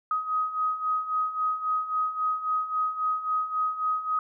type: beating tone pair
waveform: sine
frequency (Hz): 1256 / 1259.7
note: D#6 / D#6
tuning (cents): +16 / +21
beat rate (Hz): 3.7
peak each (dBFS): -31 / -26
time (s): 0.11-4.19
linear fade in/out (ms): 2
effects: none